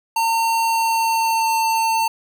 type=tone with pitch glide; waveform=square; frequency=910 to 899.5 Hz; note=A#5 to A5; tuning=-42 to +38 cents; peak=-17 dBFS; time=0.16-2.08 s; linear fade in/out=5 ms; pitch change=-20 cents; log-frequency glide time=0.64-1.58 s; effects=none